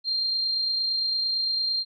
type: tone with amplitude modulation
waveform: sine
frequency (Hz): 4186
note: C8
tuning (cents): 0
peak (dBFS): -22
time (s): 0.04-1.85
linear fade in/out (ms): 50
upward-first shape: sine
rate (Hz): 28.8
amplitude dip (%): 25
effects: none